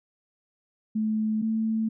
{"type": "tone pair in turn", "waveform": "sine", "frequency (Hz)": [217, 221.4], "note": ["A3", "A3"], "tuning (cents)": [-24, 11], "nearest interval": "unison", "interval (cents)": 35, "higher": "second", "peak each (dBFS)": -23, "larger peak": "neither", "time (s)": [[0.95, 1.42], [1.42, 1.89]], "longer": "neither", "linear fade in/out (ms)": 10, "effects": []}